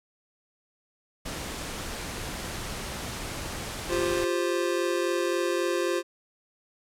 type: noise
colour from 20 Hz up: pink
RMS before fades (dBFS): -35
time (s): 1.25-4.25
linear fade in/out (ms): 10
type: chord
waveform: square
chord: F suspended second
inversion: none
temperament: just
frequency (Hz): 349.2 / 392.9 / 523.8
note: F4 / G4 / C5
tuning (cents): 0 / +4 / +2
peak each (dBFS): -28 / -32 / -31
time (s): 3.88-6.03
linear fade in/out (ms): 50
effects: low-pass 11000 Hz 12 dB/octave